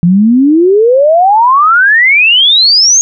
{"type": "exponential sweep", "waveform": "sine", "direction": "up", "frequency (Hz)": [167.1, 6645], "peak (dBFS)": -3, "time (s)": [0.03, 3.01], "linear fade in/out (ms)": 0, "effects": []}